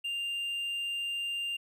triangle tone, 2794 Hz, F7, in tune, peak -30 dBFS, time 0.04-1.57 s, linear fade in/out 10 ms, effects none

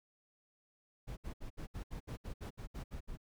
brown noise bursts, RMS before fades -43 dBFS, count 13, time 1.07-3.174 s, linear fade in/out 20 ms, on 100 ms, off 67 ms, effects none

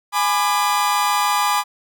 40% pulse chord, G# diminished, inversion none, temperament just, 830.6 / 996.7 / 1196.1 Hz, G#5 / B5 / D6, 0 / +16 / +31 cents, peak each -20 dBFS, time 0.12-1.64 s, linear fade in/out 50 ms, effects none

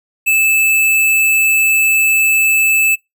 square tone, 2624 Hz, E7, 9 cents flat, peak -10 dBFS, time 0.26-2.96 s, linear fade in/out 20 ms, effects noise-tail reverb RT60 0.2 s tail -24 dB re dry

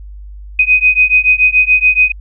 sine beating tone pair, 2500 / 2507 Hz, D#7 / D#7, +8 / +12 cents, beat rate 7 Hz, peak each -10 dBFS, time 0.59-2.12 s, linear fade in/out 5 ms, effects added 50 Hz sine -28 dBFS peak until 2.2 s

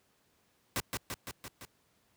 pink noise with echo, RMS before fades -32 dBFS, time 0.76-0.8 s, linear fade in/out 0 ms, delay 170 ms, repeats 5, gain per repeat -3 dB, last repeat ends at 1.65 s, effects pink hiss -71 dBFS RMS until 2.16 s + high-pass 80 Hz 12 dB/octave

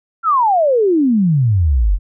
sine exponential sweep, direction down, 1396.9 to 41.45 Hz, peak -10 dBFS, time 0.23-1.99 s, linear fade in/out 50 ms, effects none

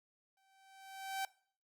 sawtooth tone with exponential growth, 774 Hz, G5, 22 cents flat, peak -31 dBFS, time 0.37-1.25 s, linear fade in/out 2 ms, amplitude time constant 190 ms, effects noise-tail reverb RT60 0.5 s tail -21 dB re dry + Opus 48 kbps

